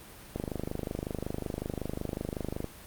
click train, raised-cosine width 2 ms, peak -19 dBFS, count 59, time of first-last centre 0.36-2.643 s, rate 25.4 Hz, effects pink hiss -49 dBFS RMS until 2.86 s + Opus 32 kbps

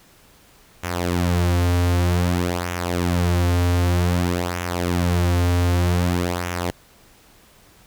sawtooth tone with flanger, 88 Hz, F2, 14 cents sharp, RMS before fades -20 dBFS, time 0.83-6.71 s, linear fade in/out 10 ms, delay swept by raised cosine 0.22 to 5.52 ms, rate 0.53 Hz, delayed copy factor -0.65, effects pink hiss -52 dBFS RMS until 7.86 s

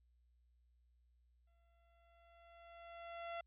sawtooth tone with exponential growth, 680 Hz, F5, 46 cents flat, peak -38 dBFS, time 1.47-3.41 s, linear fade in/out 5 ms, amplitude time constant 420 ms, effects added 60 Hz sine -70 dBFS peak until 3.46 s + resampled to 8000 Hz

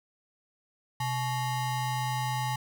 square ring-modulated tone, 493.9 Hz, B4, in tune, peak -26 dBFS, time 1-2.56 s, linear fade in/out 5 ms, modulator 366 Hz, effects none

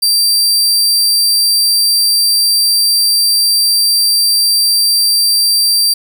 sawtooth tone, 4699 Hz, D8, in tune, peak -6 dBFS, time 0.02-5.94 s, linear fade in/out 10 ms, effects none

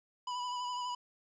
square tone with vibrato, 987.8 Hz, B5, in tune, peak -36 dBFS, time 0.27-0.95 s, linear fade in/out 5 ms, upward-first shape sine, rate 12 Hz, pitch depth 25 cents each way, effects resampled to 16000 Hz + 11-bit

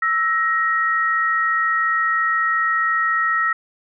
sine tone pair together, 1318.5 / 1884.1 Hz, E6 / A#6, 0 / +18 cents, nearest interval tritone, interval 618 cents, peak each -19 dBFS, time 0.02-3.53 s, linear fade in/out 5 ms, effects none

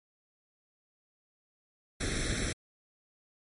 pink noise with comb filter, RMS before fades -32 dBFS, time 2-2.53 s, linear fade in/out 10 ms, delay 0.52 ms, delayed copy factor +0.95, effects MP3 48 kbps

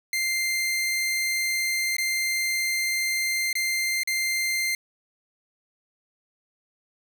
sawtooth tone with dropouts, 2093 Hz, C7, in tune, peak -20 dBFS, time 0.13-4.75 s, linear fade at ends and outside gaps 2 ms, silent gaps 1.967-1.983 / 3.529-3.553 / 4.034-4.074 s, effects none

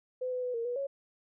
sine tone with pitch steps, 507 / 502 / 497 / 462.9 / 487.4 / 553 Hz, B4 / B4 / B4 / A#4 / B4 / C#5, +45 / +28 / +11 / -12 / -23 / -4 cents, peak -31 dBFS, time 0.21-0.87 s, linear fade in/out 10 ms, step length 110 ms, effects none

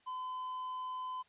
triangle tone with quantisation, 1018 Hz, C6, 48 cents flat, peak -36 dBFS, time 0.06-1.23 s, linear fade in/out 20 ms, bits 11, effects white hiss -69 dBFS RMS until 1.28 s + resampled to 8000 Hz

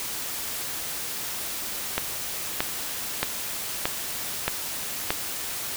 click train, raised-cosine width 0.3 ms, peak -6 dBFS, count 6, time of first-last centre 1.98-5.105 s, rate 1.6 Hz, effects white hiss -32 dBFS RMS until 5.76 s

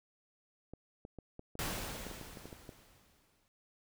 clicks, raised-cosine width 2 ms, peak -33 dBFS, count 12, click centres 0.736 / 1.051 / 1.187 / 1.394 / 1.554 / 2.067 / 2.113 / 2.213 / 2.372 / 2.456 / 2.528 / 2.692 s
pink noise with exponential decay, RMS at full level -36 dBFS, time 1.59-3.48 s, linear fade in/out 0 ms, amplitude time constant 410 ms
effects none

